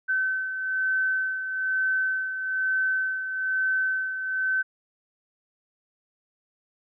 sine beating tone pair, 1530 / 1531.1 Hz, G6 / G6, -42 / -41 cents, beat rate 1.1 Hz, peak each -24 / -32 dBFS, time 0.08-4.63 s, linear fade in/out 20 ms, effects none

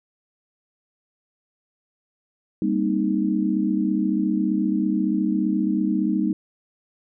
sine chord, C minor seventh, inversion second, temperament equal with one note detuned, 198.39 / 233.1 / 261.6 / 311.1 Hz, G3 / Bb3 / C4 / Eb4, +21 / 0 / 0 / 0 cents, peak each -23 / -26 / -29 / -23 dBFS, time 2.62-6.33 s, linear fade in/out 2 ms, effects none

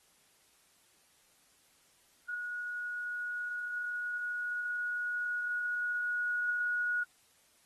sine tone with level ramp, 1454 Hz, F#6, 31 cents flat, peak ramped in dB -36 to -29 dBFS, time 2.28-7.04 s, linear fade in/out 10 ms, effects white hiss -67 dBFS RMS until 7.65 s + AAC 32 kbps

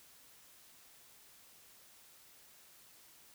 silence, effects white hiss -61 dBFS RMS until 3.34 s

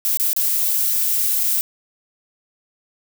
violet noise with dropouts, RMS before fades -19 dBFS, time 0.05-1.61 s, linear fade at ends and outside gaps 0 ms, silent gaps 0.172-0.198 / 0.331-0.364 / 1.436-1.44 s, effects none

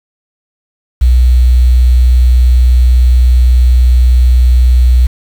sine tone with quantisation, 61.74 Hz, B1, in tune, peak -3 dBFS, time 1.01-5.07 s, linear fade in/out 10 ms, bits 5, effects none

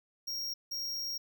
square tone bursts at uneven times, 5588 Hz, F8, in tune, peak -35 dBFS, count 2, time 0.27-0.54 / 0.71-1.18 s, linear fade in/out 10 ms, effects none

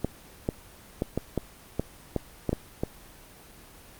clicks, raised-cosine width 2 ms, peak -12 dBFS, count 10, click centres 0.046 / 0.489 / 1.021 / 1.176 / 1.377 / 1.796 / 2.163 / 2.493 / 2.53 / 2.835 s, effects pink hiss -50 dBFS RMS until 3.99 s + Opus 24 kbps

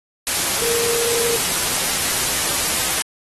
sine tone in noise, 468.2 Hz, A#4, 8 cents sharp, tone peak -22 dBFS, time 0.62-1.36 s, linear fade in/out 0 ms, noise white, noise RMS -20 dBFS, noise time 0.27-3.02 s, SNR -5 dB, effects AAC 32 kbps

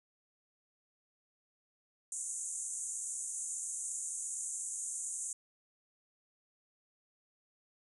pink band-pass noise, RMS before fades -40 dBFS, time 2.12-5.33 s, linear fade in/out 2 ms, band 6500 to 9800 Hz, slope 96 dB/octave, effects none

